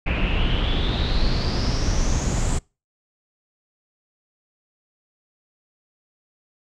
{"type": "noise with low-pass filter sweep", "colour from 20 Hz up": "brown", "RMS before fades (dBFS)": -21, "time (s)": [0.06, 2.59], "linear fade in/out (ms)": 10, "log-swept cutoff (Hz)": [2500, 7800], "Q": 7.7, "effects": ["noise-tail reverb RT60 0.3 s tail -26 dB re dry"]}